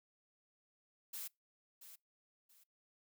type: noise with echo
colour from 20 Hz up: blue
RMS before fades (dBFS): -45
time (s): 1.13-1.28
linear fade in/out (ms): 10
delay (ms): 680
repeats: 2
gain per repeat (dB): -11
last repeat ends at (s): 2.64
effects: noise-tail reverb RT60 0.2 s tail -25 dB re dry